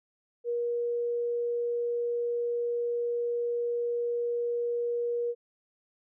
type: tone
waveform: sine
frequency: 476.2 Hz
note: A#4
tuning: 37 cents sharp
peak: -27 dBFS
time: 0.44-5.35 s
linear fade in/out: 50 ms
effects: none